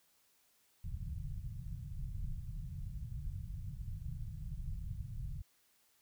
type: low-pass noise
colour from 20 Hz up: pink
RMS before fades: -42 dBFS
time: 0.84-5.42 s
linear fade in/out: 5 ms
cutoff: 160 Hz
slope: 48 dB/octave
effects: white hiss -72 dBFS RMS until 6.01 s